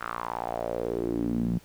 sawtooth tone with band-pass filter sweep, 58.27 Hz, A#1, in tune, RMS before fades -30 dBFS, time 0-1.59 s, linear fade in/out 20 ms, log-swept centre 1400 to 180 Hz, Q 4.5, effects pink hiss -56 dBFS RMS until 1.64 s

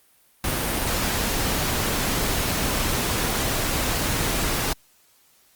pink noise, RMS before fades -24 dBFS, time 0.44-4.73 s, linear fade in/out 2 ms, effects white hiss -59 dBFS RMS until 5.55 s + Opus 32 kbps

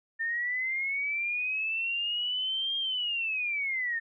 sine linear two-way sweep, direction up then down, 1800 to 3227 to 1800 Hz, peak -28 dBFS, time 0.19-4 s, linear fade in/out 20 ms, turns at 2.77 s, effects none

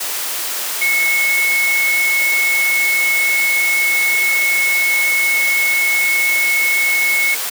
sine tone in noise, 2192 Hz, C#7, 20 cents flat, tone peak -13 dBFS, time 0.81-7.35 s, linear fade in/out 10 ms, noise white, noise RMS -22 dBFS, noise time 0-7.5 s, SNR +6 dB, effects high-pass 400 Hz 12 dB/octave

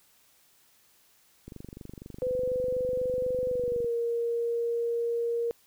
click train, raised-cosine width 3 ms, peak -29 dBFS, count 58, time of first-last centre 1.48-3.845 s, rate 24.1 Hz
sine tone with pitch glide, 505 to 468.5 Hz, B4 to A#4, +39 to +9 cents, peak -26 dBFS, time 2.22-5.51 s, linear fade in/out 0 ms, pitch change -130 cents, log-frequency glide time 3.47-3.91 s
effects white hiss -63 dBFS RMS until 5.66 s

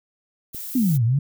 violet noise, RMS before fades -33 dBFS, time 0.53-0.98 s, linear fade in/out 20 ms
click, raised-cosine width 3 ms, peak -26 dBFS, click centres 0.547 s
sine exponential two-way sweep, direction down then up, 271.6 to 109.7 to 147.9 Hz, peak -16 dBFS, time 0.75-1.19 s, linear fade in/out 5 ms, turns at 1.04 s
effects none

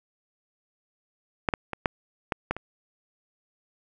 clicks, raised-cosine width 0.5 ms, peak -7 / -9 / -16 / -7 / -10 / -10 / -20 dBFS, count 7, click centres 1.488 / 1.538 / 1.733 / 1.858 / 2.322 / 2.51 / 2.566 s, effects none

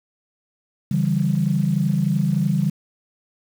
sine tone cluster, 142.8 / 166 / 196.2 Hz, D3 / E3 / G3, -48 / +12 / +2 cents, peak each -21 dBFS, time 0.91-2.7 s, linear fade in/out 5 ms, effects tanh soft clip ceiling -7 dBFS + 7-bit

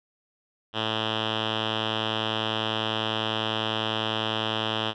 5% pulse tone with low-pass filter, 110 Hz, A2, in tune, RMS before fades -28 dBFS, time 0.73-4.94 s, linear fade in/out 50 ms, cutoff 3200 Hz, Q 4.5, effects none

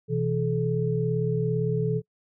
sine tone cluster, 126.3 / 164 / 431 Hz, B2 / E3 / A4, +39 / -9 / -36 cents, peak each -27 dBFS, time 0.08-2.02 s, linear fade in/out 50 ms, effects noise-tail reverb RT60 0.1 s tail -25 dB re dry

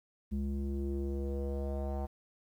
square tone with low-pass filter sweep, 69.2 Hz, C#2, 2 cents flat, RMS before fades -35 dBFS, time 0.31-2.07 s, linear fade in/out 20 ms, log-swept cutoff 230 to 770 Hz, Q 3.6, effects 11-bit

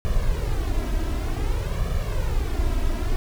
brown noise with flanger, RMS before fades -23 dBFS, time 0.05-3.16 s, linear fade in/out 0 ms, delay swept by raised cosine 1.7 to 3.1 ms, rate 0.54 Hz, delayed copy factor +0.7, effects none

